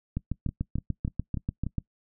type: two click trains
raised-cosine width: 5 ms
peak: -19 / -16 dBFS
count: 5 / 12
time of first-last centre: 0.49-1.666 / 0.17-1.783 s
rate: 3.4 / 6.82 Hz
effects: noise-tail reverb RT60 0.1 s tail -22 dB re dry